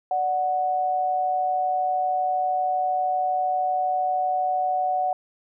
sine tone pair together, 587.3 / 740 Hz, D5 / F#5, 0 / 0 cents, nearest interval major third, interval 400 cents, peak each -30 / -21 dBFS, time 0.11-5.13 s, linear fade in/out 2 ms, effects none

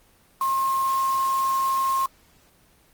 sine tone in noise, 1069 Hz, C6, 37 cents sharp, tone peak -20 dBFS, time 0.41-2.06 s, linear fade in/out 2 ms, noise white, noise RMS -37 dBFS, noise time 0.41-2.06 s, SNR +14 dB, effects pink hiss -58 dBFS RMS until 2.93 s + Opus 24 kbps

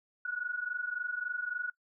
sine tone pair together, 1448 / 1471.6 Hz, F#6 / F#6, -38 / -10 cents, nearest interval unison, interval 28 cents, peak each -37 / -35 dBFS, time 0.25-1.7 s, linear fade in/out 5 ms, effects noise-tail reverb RT60 0.1 s tail -22 dB re dry

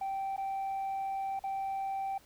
sine tone with dropouts, 779 Hz, G5, 11 cents flat, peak -30 dBFS, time 0.01-2.18 s, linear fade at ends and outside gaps 5 ms, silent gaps 0.364-0.378 / 1.393-1.438 s, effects tanh soft clip ceiling -31 dBFS + pink hiss -61 dBFS RMS until 2.25 s

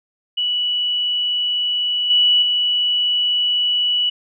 sine tone with level steps, 2948 Hz, F#7, 7 cents flat, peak -17 / -11 / -15 dBFS, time 0.37-4.1 s, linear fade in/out 10 ms, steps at 2.1 / 2.42 s, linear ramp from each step 5 ms, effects none

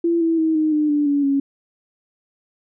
sine tone with pitch steps, 338.1 / 328.7 / 319.5 / 310.6 / 301.9 / 293.5 / 285.3 / 277.3 Hz, E4 / E4 / D#4 / D#4 / D4 / D4 / C#4 / C#4, +44 / -5 / +46 / -3 / +48 / -1 / +50 / +1 cents, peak -15 dBFS, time 0.04-1.4 s, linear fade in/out 5 ms, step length 170 ms, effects none

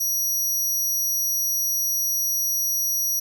20% pulse tone, 5780 Hz, F#8, 41 cents flat, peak -16 dBFS, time 0-3.2 s, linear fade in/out 10 ms, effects none

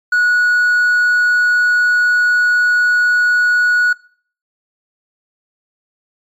sine tone with hard clipping, 1462 Hz, F#6, 21 cents flat, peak -11 dBFS, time 0.12-3.93 s, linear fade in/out 5 ms, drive 2 dB, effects noise-tail reverb RT60 0.5 s tail -22 dB re dry + MP3 64 kbps

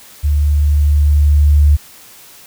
sine tone with level ramp, 73.42 Hz, D2, in tune, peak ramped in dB -10 to -5 dBFS, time 0.23-1.77 s, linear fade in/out 20 ms, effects white hiss -40 dBFS RMS until 2.46 s

